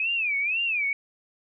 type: tone with vibrato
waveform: sine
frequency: 2489 Hz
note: D#7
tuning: in tune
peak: -23 dBFS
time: 0-0.93 s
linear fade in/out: 2 ms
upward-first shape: sine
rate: 2 Hz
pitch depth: 200 cents each way
effects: none